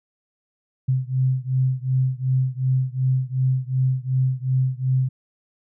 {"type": "beating tone pair", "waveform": "sine", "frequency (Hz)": [128.9, 131.6], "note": ["C3", "C3"], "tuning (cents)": [-26, 10], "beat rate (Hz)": 2.7, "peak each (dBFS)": [-21, -22], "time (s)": [0.88, 5.09], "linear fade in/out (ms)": 10, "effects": []}